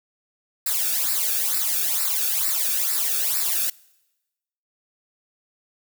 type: noise with flanger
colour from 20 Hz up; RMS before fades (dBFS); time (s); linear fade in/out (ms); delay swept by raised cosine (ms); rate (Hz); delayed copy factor
blue; -23; 0.66-3.7; 5; 0.31 to 1.01; 2.2; -0.85
effects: noise-tail reverb RT60 1.0 s tail -24 dB re dry